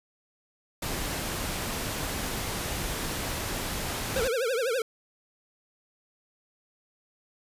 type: noise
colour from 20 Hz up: pink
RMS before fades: -32 dBFS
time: 0.82-4.28 s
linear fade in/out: 5 ms
type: tone with vibrato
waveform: square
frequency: 489.8 Hz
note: B4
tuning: 14 cents flat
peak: -26 dBFS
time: 4.16-4.82 s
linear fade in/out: 2 ms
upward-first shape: triangle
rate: 12 Hz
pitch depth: 220 cents each way
effects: resampled to 32000 Hz